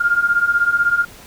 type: beating tone pair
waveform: sine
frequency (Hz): 1396.9 / 1412.9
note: F6 / F6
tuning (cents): 0 / +20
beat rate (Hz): 16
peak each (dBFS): -18 / -15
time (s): 0-1.05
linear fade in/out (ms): 10
effects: pink hiss -41 dBFS RMS until 1.26 s